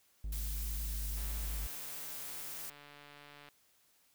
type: tone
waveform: triangle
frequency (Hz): 51.91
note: G#1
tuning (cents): 0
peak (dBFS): -34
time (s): 0.24-1.67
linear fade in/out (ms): 5
type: noise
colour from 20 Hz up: blue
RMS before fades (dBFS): -44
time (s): 0.32-2.7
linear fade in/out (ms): 5
type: click train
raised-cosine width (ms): 0.3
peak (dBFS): -38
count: 337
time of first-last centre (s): 1.17-3.487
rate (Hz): 145
effects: white hiss -70 dBFS RMS until 4.14 s